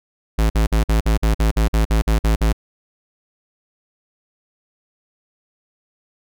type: tone bursts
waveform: square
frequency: 54.6 Hz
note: A1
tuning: 13 cents flat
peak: -14 dBFS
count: 13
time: 0.38-2.528 s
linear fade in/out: 10 ms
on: 120 ms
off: 49 ms
effects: none